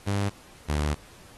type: tone pair in turn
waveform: sawtooth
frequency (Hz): 100.4 / 74.29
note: G2 / D2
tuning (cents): +42 / +20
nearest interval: perfect fourth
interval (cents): 522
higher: first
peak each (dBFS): -20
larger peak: neither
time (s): 0.06-0.3 / 0.68-0.95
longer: second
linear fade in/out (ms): 20
effects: pink hiss -52 dBFS RMS until 1.37 s + AAC 32 kbps